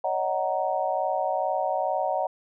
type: chord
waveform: sine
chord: D# minor seventh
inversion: third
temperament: just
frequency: 560 / 622.3 / 746.7 / 933.4 Hz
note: C#5 / D#5 / F#5 / A#5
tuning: +18 / 0 / +16 / +2 cents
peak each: -30 / -29 / -27 / -31 dBFS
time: 0.04-2.27 s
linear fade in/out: 5 ms
effects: none